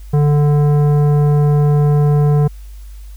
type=tone with tanh clipping; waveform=triangle; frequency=146.83 Hz; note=D3; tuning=in tune; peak=-11 dBFS; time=0.13-2.48 s; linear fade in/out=10 ms; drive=17 dB; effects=added 50 Hz sine -30 dBFS peak until 3.16 s + white hiss -50 dBFS RMS until 3.16 s